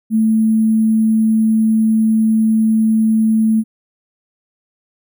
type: tone with sample-and-hold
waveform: sine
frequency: 220 Hz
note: A3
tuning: in tune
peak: -10 dBFS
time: 0.1-3.64 s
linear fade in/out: 50 ms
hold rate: 11025 Hz
effects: none